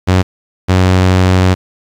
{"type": "tone pair in turn", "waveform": "sawtooth", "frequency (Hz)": [92.5, 92.5], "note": ["F#2", "F#2"], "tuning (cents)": [0, 0], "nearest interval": "unison", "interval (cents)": 0, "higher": "neither", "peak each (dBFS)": -3, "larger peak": "neither", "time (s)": [[0.07, 0.23], [0.68, 1.55]], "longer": "second", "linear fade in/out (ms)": 20, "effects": ["low-pass 6000 Hz 12 dB/octave", "7-bit"]}